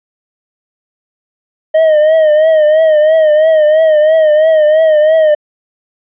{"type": "tone with vibrato", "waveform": "triangle", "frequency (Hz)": 622.3, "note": "D#5", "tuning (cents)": 0, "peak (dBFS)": -3, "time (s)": [1.74, 5.35], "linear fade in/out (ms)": 10, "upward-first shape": "triangle", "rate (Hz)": 3, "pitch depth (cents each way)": 75, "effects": ["resampled to 8000 Hz"]}